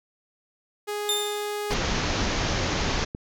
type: tone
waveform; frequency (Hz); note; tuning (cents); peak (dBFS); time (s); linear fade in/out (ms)
sawtooth; 415.3; G#4; 0; -24; 0.87-1.75; 20
type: tone with exponential decay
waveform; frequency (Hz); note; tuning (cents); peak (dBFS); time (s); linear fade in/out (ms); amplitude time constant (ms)
sawtooth; 3605; A7; +41; -18; 1.09-1.74; 1; 140
type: low-pass noise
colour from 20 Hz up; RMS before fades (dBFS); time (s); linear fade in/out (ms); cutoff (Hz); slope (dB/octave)
pink; -26; 1.7-3.05; 10; 6700; 96
type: click train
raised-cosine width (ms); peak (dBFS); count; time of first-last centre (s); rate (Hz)
3; -20; 7; 2.1-3.149; 5.72
effects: none